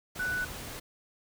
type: tone in noise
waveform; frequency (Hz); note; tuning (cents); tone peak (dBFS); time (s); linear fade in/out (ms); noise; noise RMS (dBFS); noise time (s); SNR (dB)
sine; 1486; F#6; +7; -29; 0.19-0.45; 10; pink; -41; 0.15-0.8; +9
effects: none